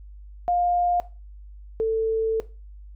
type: tone pair in turn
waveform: sine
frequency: 706 / 444.8 Hz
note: F5 / A4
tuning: +19 / +19 cents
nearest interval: minor sixth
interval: 800 cents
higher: first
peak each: -19 dBFS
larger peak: neither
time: 0.48-1 / 1.8-2.4 s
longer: second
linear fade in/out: 0 ms
effects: noise-tail reverb RT60 0.3 s tail -17 dB re dry + added 50 Hz sine -40 dBFS peak until 2.95 s